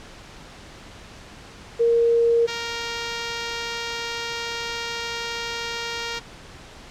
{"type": "tone pair in turn", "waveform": ["sine", "5% pulse"], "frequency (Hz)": [466.2, 466.2], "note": ["A#4", "A#4"], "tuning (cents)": [0, 0], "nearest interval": "unison", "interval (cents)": 0, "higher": "neither", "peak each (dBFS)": -15, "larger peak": "neither", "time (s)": [[1.79, 2.47], [2.47, 6.2]], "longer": "second", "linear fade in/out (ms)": 20, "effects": ["pink hiss -43 dBFS RMS until 6.9 s", "low-pass 6000 Hz 12 dB/octave"]}